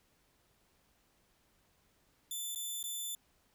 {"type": "tone with dropouts", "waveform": "10% pulse", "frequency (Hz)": 3520, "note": "A7", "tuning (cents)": 0, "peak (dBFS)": -30, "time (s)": [2.31, 3.15], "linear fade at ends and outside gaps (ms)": 2, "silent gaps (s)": [[2.549, 2.558], [2.829, 2.839]], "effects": ["pink hiss -72 dBFS RMS until 3.54 s"]}